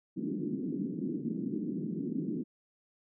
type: band-pass noise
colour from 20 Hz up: white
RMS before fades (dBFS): -35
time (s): 0.16-2.44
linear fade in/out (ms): 20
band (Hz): 160 to 340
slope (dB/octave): 48
effects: none